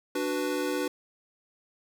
square chord, B minor, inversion first, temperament equal, 293.7 / 370 / 493.9 Hz, D4 / F#4 / B4, 0 / 0 / 0 cents, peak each -32 / -33 / -33 dBFS, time 0.15-0.88 s, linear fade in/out 5 ms, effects none

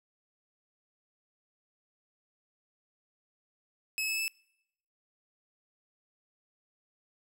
sawtooth tone with pitch steps, 2581 / 2602 / 2623 Hz, E7 / E7 / E7, -37 / -23 / -9 cents, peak -27 dBFS, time 3.98-4.28 s, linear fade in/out 0 ms, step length 100 ms, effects noise-tail reverb RT60 0.8 s tail -25 dB re dry

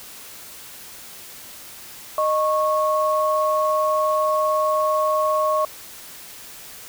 sine tone pair together, 617.4 / 1100 Hz, D#5 / C#6, -14 / -14 cents, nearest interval minor seventh, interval 1000 cents, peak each -20 dBFS, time 2.18-5.65 s, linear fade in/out 2 ms, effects white hiss -40 dBFS RMS until 6.88 s

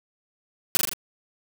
white noise with echo, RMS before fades -19 dBFS, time 0.75-0.77 s, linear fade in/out 0 ms, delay 41 ms, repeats 4, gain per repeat -3 dB, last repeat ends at 0.934 s, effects none

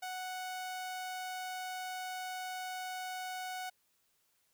sawtooth tone, 740 Hz, F#5, in tune, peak -35 dBFS, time 0.02-3.7 s, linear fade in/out 10 ms, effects white hiss -75 dBFS RMS until 4.53 s

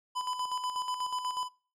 square tone with tremolo, 1002 Hz, B5, 25 cents sharp, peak -31 dBFS, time 0.15-1.49 s, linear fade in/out 20 ms, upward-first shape square, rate 8.2 Hz, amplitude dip 55%, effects noise-tail reverb RT60 0.4 s tail -23 dB re dry + low-pass 9000 Hz 12 dB/octave

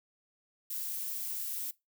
violet noise, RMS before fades -37 dBFS, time 0.7-1.71 s, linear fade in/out 5 ms, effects noise-tail reverb RT60 0.2 s tail -21 dB re dry

